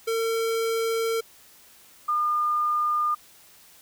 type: tone pair in turn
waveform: square / sine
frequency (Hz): 453.5 / 1210.7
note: A#4 / D#6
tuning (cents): -48 / -48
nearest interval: octave + perfect fourth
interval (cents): 1700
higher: second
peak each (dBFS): -24 / -21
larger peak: second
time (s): 0.07-1.21 / 2.08-3.15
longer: first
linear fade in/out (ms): 10
effects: white hiss -53 dBFS RMS until 3.81 s